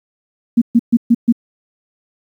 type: tone bursts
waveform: sine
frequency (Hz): 234.8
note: A#3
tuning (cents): +13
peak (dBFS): -6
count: 5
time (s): 0.57-1.325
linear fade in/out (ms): 10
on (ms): 47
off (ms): 130
effects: 8-bit